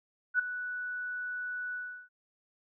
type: tone with ADSR envelope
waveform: sine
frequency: 1480 Hz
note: F#6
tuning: in tune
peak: -21 dBFS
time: 0.34-2.09 s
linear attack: 52 ms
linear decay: 7 ms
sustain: -13 dB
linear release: 350 ms
effects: none